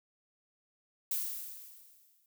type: noise with exponential decay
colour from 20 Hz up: violet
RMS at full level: -32 dBFS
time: 1.11-2.26 s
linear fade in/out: 2 ms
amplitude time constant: 250 ms
effects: none